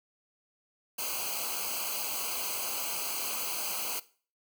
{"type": "noise with comb filter", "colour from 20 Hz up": "white", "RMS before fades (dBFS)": -34, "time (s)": [0.98, 4], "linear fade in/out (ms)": 10, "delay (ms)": 0.55, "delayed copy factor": -1, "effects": ["noise-tail reverb RT60 0.4 s tail -18 dB re dry"]}